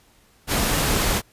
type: noise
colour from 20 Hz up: pink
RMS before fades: -21 dBFS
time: 0.47-1.22 s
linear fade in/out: 50 ms
effects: pink hiss -57 dBFS RMS until 1.32 s + resampled to 32000 Hz